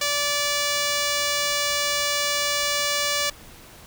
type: tone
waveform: 5% pulse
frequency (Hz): 580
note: D5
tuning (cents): -22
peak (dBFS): -10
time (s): 0.01-3.3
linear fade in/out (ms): 5
effects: pink hiss -46 dBFS RMS until 3.86 s

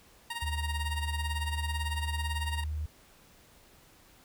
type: tone with tremolo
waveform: 15% pulse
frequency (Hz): 934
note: A#5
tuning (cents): +3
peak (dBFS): -26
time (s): 0.3-2.64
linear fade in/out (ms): 5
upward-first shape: sine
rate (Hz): 18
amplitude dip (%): 75
type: tone with pitch glide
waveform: sine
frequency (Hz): 75.2 to 76.16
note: D2 to D#2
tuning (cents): +42 to -36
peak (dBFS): -31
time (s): 0.42-2.86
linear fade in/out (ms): 5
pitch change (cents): +22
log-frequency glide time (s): 0.78-1.63
effects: pink hiss -59 dBFS RMS until 4.24 s

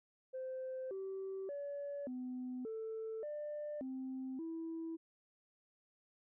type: tone with pitch steps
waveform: sine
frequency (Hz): 519 / 384.9 / 570 / 252.4 / 443.4 / 595 / 261.5 / 327.4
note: C5 / G4 / C#5 / B3 / A4 / D5 / C4 / E4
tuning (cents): -14 / -32 / +48 / +38 / +13 / +22 / -1 / -12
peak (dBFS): -39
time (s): 0.33-4.97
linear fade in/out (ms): 20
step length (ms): 580
effects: tanh soft clip ceiling -37 dBFS

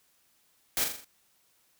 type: noise with echo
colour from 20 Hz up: white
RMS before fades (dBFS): -28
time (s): 0.77-0.84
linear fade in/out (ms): 0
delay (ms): 41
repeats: 5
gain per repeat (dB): -5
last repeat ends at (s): 1.045
effects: white hiss -68 dBFS RMS until 1.79 s

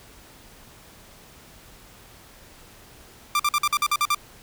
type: tone bursts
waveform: sawtooth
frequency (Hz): 1184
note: D6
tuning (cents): +14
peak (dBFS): -15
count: 9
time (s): 3.35-4.147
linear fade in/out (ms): 2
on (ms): 45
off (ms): 49
effects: pink hiss -49 dBFS RMS until 4.42 s

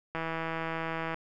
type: click train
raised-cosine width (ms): 0.5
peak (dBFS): -19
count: 163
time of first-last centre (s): 0.15-1.144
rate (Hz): 163
effects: none

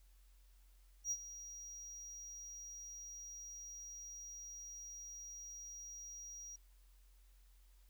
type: tone with ADSR envelope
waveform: triangle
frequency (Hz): 5740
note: F8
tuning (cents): +47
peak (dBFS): -33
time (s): 1.04-6.56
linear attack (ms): 71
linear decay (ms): 54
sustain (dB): -14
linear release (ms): 5
effects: added 45 Hz sine -62 dBFS peak until 7.89 s + white hiss -75 dBFS RMS until 7.89 s

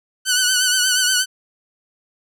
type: tone with vibrato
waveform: 10% pulse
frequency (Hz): 1497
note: F#6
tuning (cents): +20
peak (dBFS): -6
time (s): 0.25-1.26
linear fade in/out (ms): 50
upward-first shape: triangle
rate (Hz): 8.4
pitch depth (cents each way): 58
effects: none

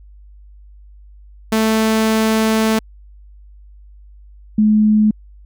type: tone pair in turn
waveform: sawtooth / sine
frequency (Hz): 220.4 / 213.6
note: A3 / G#3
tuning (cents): +3 / +49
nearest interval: minor second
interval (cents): 54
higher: first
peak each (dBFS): -9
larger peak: neither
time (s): 1.52-2.79 / 4.58-5.11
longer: first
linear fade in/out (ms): 5
effects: added 50 Hz sine -39 dBFS peak until 5.45 s

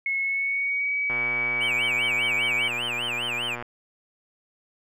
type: tone with pitch glide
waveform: sine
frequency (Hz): 2184 to 2275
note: C#7 to C#7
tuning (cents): -26 to +44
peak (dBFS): -23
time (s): 0.06-2.68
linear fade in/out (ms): 2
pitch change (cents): +70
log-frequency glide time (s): 0.2-0.95
type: click train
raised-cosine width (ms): 0.5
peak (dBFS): -19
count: 304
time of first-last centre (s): 1.1-3.625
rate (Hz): 120
type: tone with vibrato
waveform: triangle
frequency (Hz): 2723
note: F7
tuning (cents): -44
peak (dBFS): -25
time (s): 1.6-3.56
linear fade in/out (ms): 20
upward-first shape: sine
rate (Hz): 5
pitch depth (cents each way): 240
effects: none

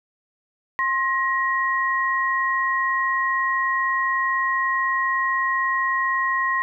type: tone pair together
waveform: sine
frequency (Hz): 1061.8 / 1892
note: C6 / A#6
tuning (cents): +25 / +25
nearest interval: minor seventh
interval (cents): 1000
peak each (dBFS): -22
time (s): 0.79-6.62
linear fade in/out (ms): 0
effects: none

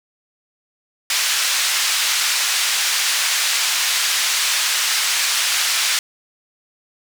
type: band-pass noise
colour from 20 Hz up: white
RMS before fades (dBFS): -19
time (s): 1.1-5.99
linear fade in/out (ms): 2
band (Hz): 1400 to 6400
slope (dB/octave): 12
effects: none

